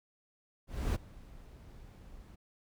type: noise with ADSR envelope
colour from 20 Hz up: brown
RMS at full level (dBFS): -29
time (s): 0.67-2.36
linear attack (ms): 280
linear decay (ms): 17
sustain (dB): -23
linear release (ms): 15
effects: none